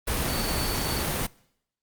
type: tone in noise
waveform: sine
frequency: 4489 Hz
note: C#8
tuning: 21 cents sharp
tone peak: -34 dBFS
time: 0.28-1.03 s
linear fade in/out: 10 ms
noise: pink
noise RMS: -27 dBFS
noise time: 0.07-1.27 s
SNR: -10 dB
effects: noise-tail reverb RT60 0.7 s tail -24 dB re dry + Opus 32 kbps